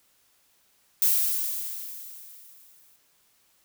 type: noise with exponential decay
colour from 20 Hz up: violet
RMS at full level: -20 dBFS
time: 1.02-2.96 s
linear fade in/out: 1 ms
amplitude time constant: 420 ms
effects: white hiss -65 dBFS RMS until 3.64 s